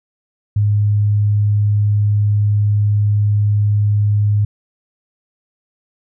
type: tone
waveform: sine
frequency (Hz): 103.83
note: G#2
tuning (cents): 0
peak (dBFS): -11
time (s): 0.56-4.45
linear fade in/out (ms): 5
effects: none